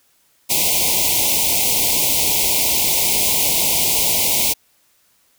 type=band-stop noise; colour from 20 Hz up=white; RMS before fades=-17 dBFS; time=0.49-4.54 s; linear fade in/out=20 ms; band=1000 to 2100 Hz; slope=96 dB/octave; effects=white hiss -59 dBFS RMS until 5.38 s

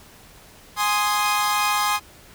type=chord; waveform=sawtooth; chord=Ab major; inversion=none; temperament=equal; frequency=830.6 / 1046.5 / 1244.5 Hz; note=Ab5 / C6 / Eb6; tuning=0 / 0 / 0 cents; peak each=-20 dBFS; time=0.76-2 s; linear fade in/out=50 ms; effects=pink hiss -48 dBFS RMS until 2.34 s

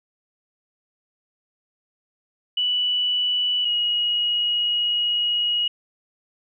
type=tone pair in turn; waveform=sine; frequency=2960 / 2896 Hz; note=F#7 / F#7; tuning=0 / -38 cents; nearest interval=unison; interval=38 cents; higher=first; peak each=-19 dBFS; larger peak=neither; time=2.57-3.65 / 3.65-5.68 s; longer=second; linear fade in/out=5 ms; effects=none

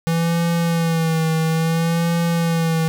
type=tone with vibrato; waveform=square; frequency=164.81 Hz; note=E3; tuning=in tune; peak=-17 dBFS; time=0.07-2.88 s; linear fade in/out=0 ms; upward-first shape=sine; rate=0.59 Hz; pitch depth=45 cents each way; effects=none

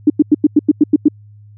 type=tone bursts; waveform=sine; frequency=298.5 Hz; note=D4; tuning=28 cents sharp; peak=-4 dBFS; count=9; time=0.07-1.084 s; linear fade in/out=5 ms; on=30 ms; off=93 ms; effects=added 104 Hz sine -38 dBFS peak until 1.57 s

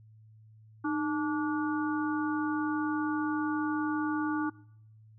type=harmonic tone with a mistuned harmonic; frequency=290 Hz; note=D4; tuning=22 cents flat; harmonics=1 / 3 / 4 / 5; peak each=-29 / -38 / -38 / -38 dBFS; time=0.84-4.5 s; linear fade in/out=10 ms; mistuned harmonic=1; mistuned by=+92 cents; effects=noise-tail reverb RT60 0.7 s tail -21 dB re dry + added 109 Hz sine -53 dBFS peak until 5.18 s

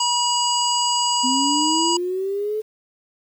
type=harmonic tone; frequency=967 Hz; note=B5; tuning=37 cents flat; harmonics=1 / 3 / 5 / 7 / 8; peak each=-21 / -24 / -24 / -30 / -26 dBFS; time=0-1.97 s; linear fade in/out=5 ms
type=linear sweep; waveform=sine; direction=up; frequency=250 to 436.1 Hz; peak=-21 dBFS; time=1.23-2.62 s; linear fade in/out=20 ms
effects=8-bit

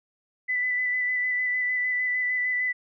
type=tone with vibrato; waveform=sine; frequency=1993 Hz; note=B6; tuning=15 cents sharp; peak=-23 dBFS; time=0.48-2.73 s; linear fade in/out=20 ms; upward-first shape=square; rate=6.6 Hz; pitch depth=13 cents each way; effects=none

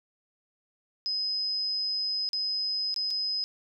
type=tone with dropouts; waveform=sine; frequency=5050 Hz; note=D#8; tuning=25 cents sharp; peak=-27 dBFS; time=1.06-3.44 s; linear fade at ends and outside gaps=0 ms; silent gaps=2.29-2.332 / 2.942-2.962 / 3.105-3.109 s; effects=none

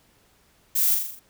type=noise with echo; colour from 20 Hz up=violet; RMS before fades=-22 dBFS; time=0.75-0.95 s; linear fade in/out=10 ms; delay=41 ms; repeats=6; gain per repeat=-4 dB; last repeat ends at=1.196 s; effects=pink hiss -61 dBFS RMS until 1.29 s

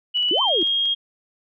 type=tone with pitch glide; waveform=sine; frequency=2947 to 3251 Hz; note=F#7 to G#7; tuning=-8 to -38 cents; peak=-18 dBFS; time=0.14-0.95 s; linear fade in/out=20 ms; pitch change=+170 cents; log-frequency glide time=0.28-0.53 s
type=clicks; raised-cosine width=0.2 ms; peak=-27 dBFS; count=8; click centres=0.173 / 0.227 / 0.286 / 0.382 / 0.485 / 0.617 / 0.673 / 0.856 s
type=exponential two-way sweep; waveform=sine; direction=up then down; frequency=299.5 to 1139 to 303.4 Hz; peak=-21 dBFS; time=0.31-0.63 s; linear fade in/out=2 ms; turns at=0.42 s
effects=none

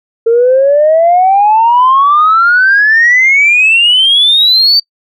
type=exponential sweep; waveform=sine; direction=up; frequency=451.5 to 4633 Hz; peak=-3 dBFS; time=0.26-4.8 s; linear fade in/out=10 ms; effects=noise-tail reverb RT60 0.1 s tail -24 dB re dry + tanh soft clip ceiling 0 dBFS

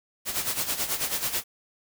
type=noise with tremolo; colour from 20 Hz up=white; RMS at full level=-26 dBFS; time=0.25-1.44 s; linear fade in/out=50 ms; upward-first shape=sine; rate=9.2 Hz; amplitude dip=70%; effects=none

